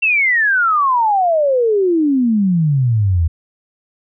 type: exponential sweep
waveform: sine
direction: down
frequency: 2726 to 78.5 Hz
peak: -11 dBFS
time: 0.02-3.28 s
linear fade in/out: 10 ms
effects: none